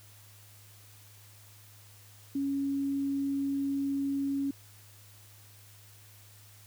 sine tone, 277.2 Hz, C#4, in tune, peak -28 dBFS, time 2.35-4.51 s, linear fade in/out 5 ms, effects added 103 Hz sine -55 dBFS peak until 6.66 s + white hiss -57 dBFS RMS until 6.66 s

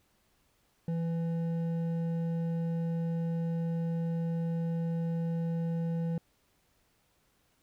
sine tone with hard clipping, 166.4 Hz, E3, 17 cents sharp, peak -31 dBFS, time 0.88-6.18 s, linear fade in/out 2 ms, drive 7 dB, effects pink hiss -71 dBFS RMS until 7.62 s

